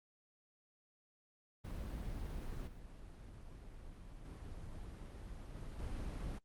brown noise with level steps, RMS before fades -43 / -52 / -48 / -46 / -42 dBFS, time 1.64-6.39 s, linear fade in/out 10 ms, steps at 2.67 / 4.25 / 5.54 / 5.79 s, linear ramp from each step 2 ms, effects Opus 24 kbps

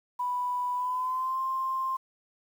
sine tone with pitch glide, 987.8 to 1052.6 Hz, B5 to C6, 0 to +10 cents, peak -27 dBFS, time 0.19-1.97 s, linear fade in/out 10 ms, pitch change +110 cents, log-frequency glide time 0.75-1.39 s, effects 9-bit

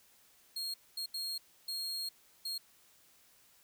40% pulse tone bursts at uneven times, 4255 Hz, C8, 28 cents sharp, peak -35 dBFS, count 5, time 0.56-0.74 / 0.97-1.06 / 1.14-1.38 / 1.68-2.09 / 2.45-2.58 s, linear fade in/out 5 ms, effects white hiss -65 dBFS RMS until 3.63 s

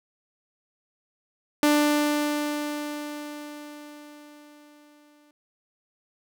sawtooth tone with exponential decay, 295.8 Hz, D4, 13 cents sharp, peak -13 dBFS, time 1.63-5.31 s, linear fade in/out 1 ms, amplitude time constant 800 ms, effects none

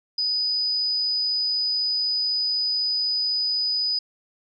sine tone, 4978 Hz, D#8, in tune, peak -21 dBFS, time 0.18-3.99 s, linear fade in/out 5 ms, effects none

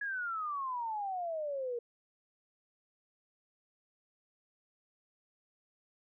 sine exponential sweep, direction down, 1690 to 466.8 Hz, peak -34 dBFS, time 0.01-1.79 s, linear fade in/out 5 ms, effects none

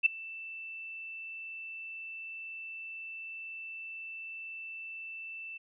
sine tone with ADSR envelope, 2659 Hz, E7, 14 cents sharp, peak -17 dBFS, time 0.03-5.58 s, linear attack 30 ms, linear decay 6 ms, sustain -23 dB, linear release 13 ms, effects none

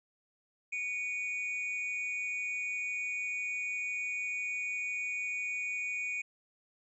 triangle tone pair together, 2253 / 2457 Hz, C#7 / D#7, +28 / -22 cents, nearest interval major second, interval 150 cents, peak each -37 / -33 dBFS, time 0.72-6.22 s, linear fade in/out 10 ms, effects resampled to 22050 Hz

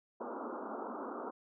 pink band-pass noise, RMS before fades -42 dBFS, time 0.2-1.31 s, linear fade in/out 10 ms, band 220 to 1400 Hz, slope 96 dB/octave, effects none

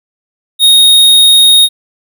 square tone, 3729 Hz, A#7, in tune, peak -3 dBFS, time 0.59-1.69 s, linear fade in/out 50 ms, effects none

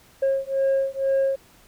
sine beating tone pair, 540 / 542.1 Hz, C#5 / C#5, -45 / -39 cents, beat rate 2.1 Hz, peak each -21 dBFS, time 0.22-1.36 s, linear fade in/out 10 ms, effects tanh soft clip ceiling -16 dBFS + pink hiss -54 dBFS RMS until 1.67 s

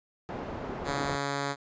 white low-pass noise, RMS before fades -37 dBFS, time 0.29-1.16 s, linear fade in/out 0 ms, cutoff 700 Hz, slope 12 dB/octave
5% pulse tone, 140.7 Hz, C#3, 26 cents sharp, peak -18 dBFS, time 0.84-1.56 s, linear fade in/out 50 ms
effects resampled to 16000 Hz

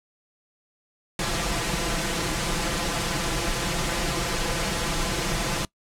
pink noise with comb filter, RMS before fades -26 dBFS, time 1.19-5.65 s, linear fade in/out 2 ms, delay 5.9 ms, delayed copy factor +0.75, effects noise-tail reverb RT60 0.1 s tail -23 dB re dry + low-pass 9000 Hz 12 dB/octave

